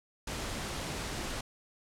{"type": "noise", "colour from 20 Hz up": "pink", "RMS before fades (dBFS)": -37, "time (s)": [0.27, 1.41], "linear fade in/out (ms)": 5, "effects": ["low-pass 9000 Hz 12 dB/octave"]}